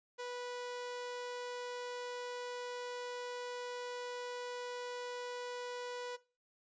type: tone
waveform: sawtooth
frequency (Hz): 491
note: B4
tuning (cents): -10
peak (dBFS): -37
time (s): 0.18-6.17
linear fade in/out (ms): 20
effects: noise-tail reverb RT60 0.3 s tail -17 dB re dry + resampled to 16000 Hz